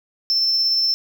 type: tone with tremolo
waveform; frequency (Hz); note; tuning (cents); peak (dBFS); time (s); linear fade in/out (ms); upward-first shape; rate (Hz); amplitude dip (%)
sine; 5330; E8; +18; -13; 0.3-0.94; 0; triangle; 17; 30
effects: tanh soft clip ceiling -13 dBFS + 8-bit